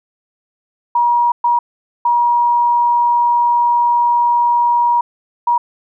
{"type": "tone bursts at uneven times", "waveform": "sine", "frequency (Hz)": 955, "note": "A#5", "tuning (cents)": 42, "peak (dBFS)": -10, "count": 4, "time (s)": [[0.95, 1.32], [1.44, 1.59], [2.05, 5.01], [5.47, 5.58]], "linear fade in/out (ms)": 5, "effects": []}